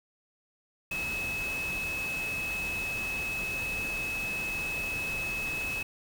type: tone in noise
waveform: sine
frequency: 2580 Hz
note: E7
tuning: 38 cents flat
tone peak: -31 dBFS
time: 0.91-5.83 s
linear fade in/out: 5 ms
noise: pink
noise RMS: -40 dBFS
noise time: 0.91-5.83 s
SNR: +6 dB
effects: none